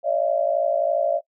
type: tone cluster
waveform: sine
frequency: 563 / 615 / 678 Hz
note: C#5 / D#5 / E5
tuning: +27 / -20 / +49 cents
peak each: -23 dBFS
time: 0.03-1.21 s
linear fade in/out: 50 ms
effects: noise-tail reverb RT60 0.1 s tail -18 dB re dry